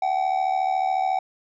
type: tone with amplitude modulation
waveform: triangle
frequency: 758 Hz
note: F#5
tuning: 42 cents sharp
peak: -15 dBFS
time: 0.02-1.19 s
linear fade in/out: 5 ms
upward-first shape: sine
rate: 74 Hz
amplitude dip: 75%
effects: resampled to 16000 Hz